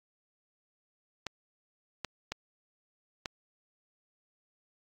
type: clicks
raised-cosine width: 0.2 ms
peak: -17 dBFS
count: 4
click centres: 1.267 / 2.047 / 2.32 / 3.258 s
effects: AAC 48 kbps